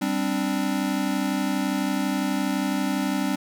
square chord, G suspended fourth, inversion none, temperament equal, 196 / 261.6 / 293.7 Hz, G3 / C4 / D4, 0 / 0 / 0 cents, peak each -28 dBFS, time 0.01-3.36 s, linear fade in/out 10 ms, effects none

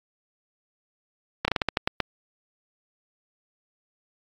slowing click train, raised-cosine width 0.3 ms, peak -6 dBFS, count 9, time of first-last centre 1.45-2.003 s, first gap 30 ms, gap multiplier 1.23, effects AAC 64 kbps

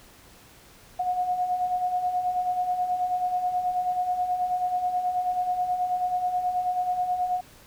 sine beating tone pair, 718 / 727.3 Hz, F5 / F#5, +48 / -30 cents, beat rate 9.3 Hz, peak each -32 / -24 dBFS, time 0.99-7.41 s, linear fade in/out 10 ms, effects pink hiss -52 dBFS RMS until 7.66 s

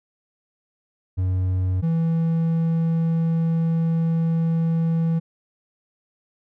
triangle tone pair in turn, 92.5 / 164.46 Hz, F#2 / E3, 0 / -4 cents, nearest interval minor seventh, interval 996 cents, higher second, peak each -17 / -16 dBFS, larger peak second, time 1.17-1.82 / 1.82-5.2 s, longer second, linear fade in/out 20 ms, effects none

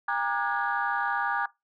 sine tone cluster, 805 / 937 / 1191 / 1447 / 1660 Hz, G5 / A#5 / D6 / F#6 / G#6, +46 / +9 / +24 / -39 / -1 cents, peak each -31 dBFS, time 0.08-1.46 s, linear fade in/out 5 ms, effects noise-tail reverb RT60 0.2 s tail -21 dB re dry + tanh soft clip ceiling -16 dBFS

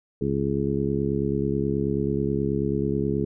harmonic tone, 69.3 Hz, C#2, in tune, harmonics 1 / 2 / 3 / 4 / 5 / 6, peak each -34 / -28 / -28 / -31 / -29 / -28 dBFS, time 0.21-3.25 s, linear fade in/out 5 ms, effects none

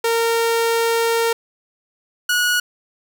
sawtooth tone pair in turn, 460.3 / 1458.5 Hz, A#4 / F#6, -22 / -25 cents, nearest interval octave + minor sixth, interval 1997 cents, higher second, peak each -12 dBFS, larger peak neither, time 0.04-1.33 / 2.29-2.6 s, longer first, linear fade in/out 5 ms, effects none

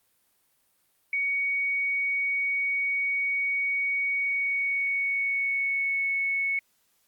sine tone with pitch glide, 2240 to 2209 Hz, C#7 to C#7, +18 to -7 cents, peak -24 dBFS, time 1.13-6.59 s, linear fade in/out 2 ms, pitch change -25 cents, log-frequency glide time 4.15-6.05 s, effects white hiss -69 dBFS RMS until 7.07 s + Opus 32 kbps

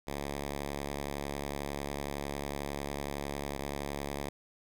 5% pulse tone pair in turn, 71 / 71 Hz, C#2 / C#2, +42 / +42 cents, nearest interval unison, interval 0 cents, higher neither, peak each -24 dBFS, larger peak neither, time 0.07-3.58 / 3.58-4.29 s, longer first, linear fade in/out 5 ms, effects none

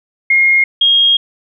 sine tone pair in turn, 2141 / 3255 Hz, C7 / G#7, +39 / -36 cents, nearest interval perfect fifth, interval 725 cents, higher second, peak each -7 dBFS, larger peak neither, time 0.3-0.64 / 0.81-1.17 s, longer second, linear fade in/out 5 ms, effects none

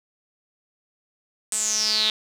sawtooth tone with band-pass filter sweep, 215.5 Hz, A3, 36 cents flat, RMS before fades -23 dBFS, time 1.52-2.1 s, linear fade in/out 2 ms, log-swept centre 8400 to 3600 Hz, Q 9, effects 8-bit

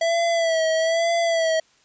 square tone with vibrato, 659.3 Hz, E5, in tune, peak -19 dBFS, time 0.01-1.6 s, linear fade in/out 5 ms, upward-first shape sine, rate 1.1 Hz, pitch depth 50 cents each way, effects white hiss -59 dBFS RMS until 1.84 s + resampled to 16000 Hz

